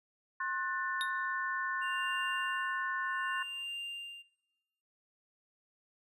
sine chord, F# diminished, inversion second, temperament just, 1065.6 / 1480 / 1776 Hz, C6 / F#6 / A6, +31 / 0 / +16 cents, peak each -36 / -38 / -38 dBFS, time 0.4-3.43 s, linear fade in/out 5 ms
square tone with exponential decay, 3722 Hz, A#7, 3 cents flat, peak -31 dBFS, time 1.01-1.12 s, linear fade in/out 0 ms, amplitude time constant 22 ms
triangle tone with tremolo, 2794 Hz, F7, in tune, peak -36 dBFS, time 1.81-4.23 s, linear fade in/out 20 ms, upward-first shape sine, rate 0.66 Hz, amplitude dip 95%
effects noise-tail reverb RT60 1.0 s tail -19 dB re dry + resampled to 32000 Hz

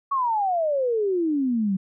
sine exponential sweep, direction down, 1133 to 185 Hz, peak -20 dBFS, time 0.11-1.77 s, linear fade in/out 10 ms, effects none

